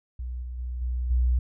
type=tone with level steps; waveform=sine; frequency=61.6 Hz; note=B1; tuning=4 cents flat; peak=-30 / -32 / -29 / -25 / -19 dBFS; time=0.19-1.39 s; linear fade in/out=5 ms; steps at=0.42 / 0.58 / 0.81 / 1.1 s; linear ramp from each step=10 ms; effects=none